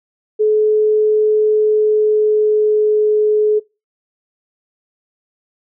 sine tone with pitch glide, 428.2 to 425 Hz, A4 to G#4, -47 to +40 cents, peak -10 dBFS, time 0.39-3.6 s, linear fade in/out 20 ms, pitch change -13 cents, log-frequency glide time 1.48-3.11 s, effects noise-tail reverb RT60 0.3 s tail -25 dB re dry

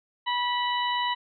harmonic tone with a mistuned harmonic, 976 Hz, B5, 21 cents flat, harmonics 1 / 2 / 3 / 4, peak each -26 / -32 / -32 / -35 dBFS, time 0.26-1.15 s, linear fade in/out 20 ms, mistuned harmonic 3, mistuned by +28 cents, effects none

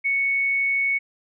sine tone, 2217 Hz, C#7, in tune, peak -19 dBFS, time 0.04-0.99 s, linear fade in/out 20 ms, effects none

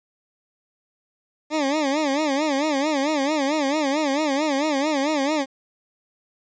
20% pulse tone with vibrato, 290.5 Hz, D4, 19 cents flat, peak -15 dBFS, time 1.5-5.46 s, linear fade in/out 50 ms, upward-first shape sine, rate 4.5 Hz, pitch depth 140 cents each way, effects resampled to 16000 Hz + 9-bit

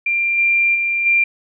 sine tone with level steps, 2379 Hz, D7, 22 cents sharp, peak -15 / -12 / -16 / -11 dBFS, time 0.06-1.24 s, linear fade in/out 5 ms, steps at 0.37 / 0.74 / 1.05 s, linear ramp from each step 20 ms, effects none

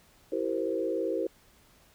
sine chord, C dominant seventh, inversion first, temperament equal with one note detuned, 329.6 / 385.9 / 466.2 / 523.3 Hz, E4 / G4 / Bb4 / C5, 0 / -27 / 0 / 0 cents, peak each -33 dBFS, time 0.32-1.27 s, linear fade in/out 5 ms, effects pink hiss -61 dBFS RMS until 1.94 s

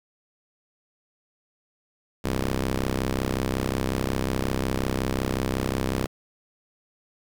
10% pulse ring-modulated tone, 65.5 Hz, C2, 2 cents sharp, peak -13 dBFS, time 2.24-6.07 s, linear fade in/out 10 ms, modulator 148 Hz, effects 9-bit

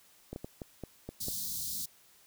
clicks, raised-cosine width 2 ms, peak -26 dBFS, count 7, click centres 0.33 / 0.361 / 0.445 / 0.618 / 0.837 / 1.09 / 1.284 s
white band-stop noise, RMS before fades -37 dBFS, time 1.2-1.86 s, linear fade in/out 10 ms, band 240 to 3800 Hz, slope 48 dB/octave
effects white hiss -62 dBFS RMS until 2.26 s

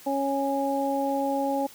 harmonic tone, 275.9 Hz, C#4, 8 cents flat, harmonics 1 / 2 / 3, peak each -28 / -28 / -28 dBFS, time 0.06-1.67 s, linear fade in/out 10 ms, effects white hiss -49 dBFS RMS until 1.74 s + high-pass 60 Hz 12 dB/octave

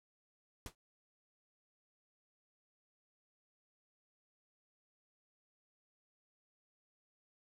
pink noise with exponential decay, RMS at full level -42 dBFS, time 0.66-0.75 s, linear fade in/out 1 ms, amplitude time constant 18 ms, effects low-pass 12000 Hz 12 dB/octave

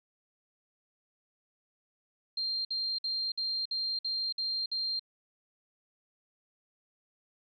sine tone bursts, 4183 Hz, C8, 1 cent flat, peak -30 dBFS, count 8, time 2.37-4.995 s, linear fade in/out 5 ms, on 280 ms, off 55 ms, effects none

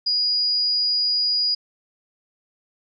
sine tone, 4894 Hz, D#8, 29 cents flat, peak -18 dBFS, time 0.06-1.55 s, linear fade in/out 10 ms, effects none

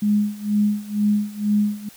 sine tone with tremolo, 208.1 Hz, G#3, 4 cents sharp, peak -14 dBFS, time 0.02-1.89 s, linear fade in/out 5 ms, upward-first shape sine, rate 2.1 Hz, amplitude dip 90%, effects white hiss -47 dBFS RMS until 1.96 s

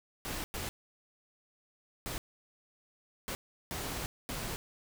pink noise bursts at uneven times, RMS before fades -38 dBFS, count 6, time 0.25-0.44 / 0.54-0.69 / 2.06-2.18 / 3.28-3.35 / 3.71-4.06 / 4.29-4.56 s, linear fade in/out 0 ms, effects none

